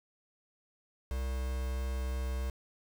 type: tone with quantisation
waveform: triangle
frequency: 64.4 Hz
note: C2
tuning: 27 cents flat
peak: -30 dBFS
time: 1.11-2.5 s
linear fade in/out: 0 ms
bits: 7
effects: none